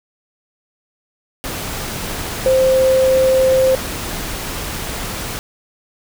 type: tone in noise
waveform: sine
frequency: 523.3 Hz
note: C5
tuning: in tune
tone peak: -10 dBFS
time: 2.46-3.75 s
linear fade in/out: 0 ms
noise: pink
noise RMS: -25 dBFS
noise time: 1.44-5.39 s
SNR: +12 dB
effects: none